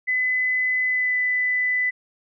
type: tone with pitch glide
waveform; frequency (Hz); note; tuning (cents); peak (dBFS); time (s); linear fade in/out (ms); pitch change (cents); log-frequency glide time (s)
sine; 2013 to 1997.9; B6 to B6; +33 to +19; -19; 0.07-1.91; 20; -14; 0.86-1.17
effects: none